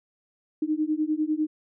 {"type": "beating tone pair", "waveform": "sine", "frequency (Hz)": [303.2, 313.2], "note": ["D#4", "D#4"], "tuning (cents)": [-45, 11], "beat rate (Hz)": 10, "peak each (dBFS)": -26, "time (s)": [0.62, 1.47], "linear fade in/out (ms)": 5, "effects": []}